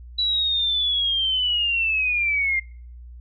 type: linear sweep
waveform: sine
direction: down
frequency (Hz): 3951 to 2093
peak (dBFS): -19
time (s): 0.18-2.6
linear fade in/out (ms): 10
effects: noise-tail reverb RT60 0.5 s tail -25 dB re dry + added 60 Hz sine -38 dBFS peak until 3.2 s